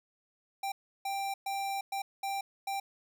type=tone bursts at uneven times; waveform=square; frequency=787 Hz; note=G5; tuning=7 cents sharp; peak=-33 dBFS; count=6; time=0.63-0.72 / 1.05-1.34 / 1.46-1.81 / 1.92-2.02 / 2.23-2.41 / 2.67-2.8 s; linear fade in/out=5 ms; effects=none